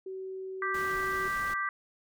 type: tone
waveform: sine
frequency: 379.1 Hz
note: F#4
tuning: 42 cents sharp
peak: -36 dBFS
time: 0.06-1.28 s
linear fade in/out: 5 ms
type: harmonic tone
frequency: 392.3 Hz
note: G4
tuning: 1 cent sharp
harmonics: 3 / 4 / 5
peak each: -32 / -34 / -35 dBFS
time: 0.62-1.69 s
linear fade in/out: 2 ms
type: noise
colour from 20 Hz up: pink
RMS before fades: -44 dBFS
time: 0.74-1.54 s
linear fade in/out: 5 ms
effects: none